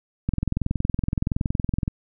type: click train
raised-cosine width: 5 ms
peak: -10 dBFS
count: 35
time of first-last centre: 0.29-1.879 s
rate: 21.4 Hz
effects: none